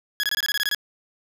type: tone bursts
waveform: 20% pulse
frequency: 1673 Hz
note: G#6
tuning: 12 cents sharp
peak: -16 dBFS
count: 10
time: 0.2-0.747 s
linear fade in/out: 0 ms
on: 34 ms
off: 23 ms
effects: none